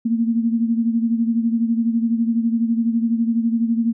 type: beating tone pair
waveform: sine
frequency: 228.3 / 240.3 Hz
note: A#3 / B3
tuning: -36 / -47 cents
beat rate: 12 Hz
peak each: -17 / -23 dBFS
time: 0.05-3.93 s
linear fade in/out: 10 ms
effects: none